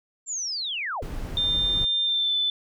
sine linear sweep, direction down, 7440 to 250.1 Hz, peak -27 dBFS, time 0.26-1.04 s, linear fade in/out 50 ms
brown noise, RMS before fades -32 dBFS, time 1.02-1.85 s, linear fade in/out 5 ms
sine tone with pitch glide, 3600 to 3514 Hz, A7 to A7, +39 to -3 cents, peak -21 dBFS, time 1.37-2.5 s, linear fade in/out 2 ms, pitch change -42 cents, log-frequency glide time 2.05-2.36 s
effects none

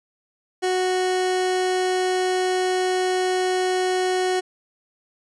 30% pulse tone, 368.8 Hz, F#4, 6 cents flat, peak -17 dBFS, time 0.62-4.41 s, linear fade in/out 20 ms, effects resampled to 22050 Hz

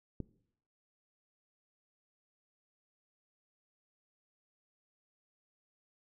click, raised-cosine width 3 ms, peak -25 dBFS, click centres 0.203 s, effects noise-tail reverb RT60 0.7 s tail -20 dB re dry

